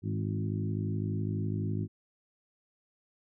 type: harmonic tone with a mistuned harmonic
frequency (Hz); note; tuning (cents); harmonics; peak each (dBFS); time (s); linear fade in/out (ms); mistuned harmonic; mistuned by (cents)
51.91; G#1; 0; 2 / 3 / 4 / 5 / 6 / 7; -32 / -36 / -38 / -40 / -42 / -43; 0.02-1.88; 50; 3; +44
effects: none